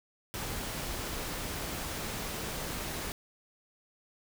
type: noise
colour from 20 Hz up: pink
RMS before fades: -37 dBFS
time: 0.34-3.12 s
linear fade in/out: 0 ms
effects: none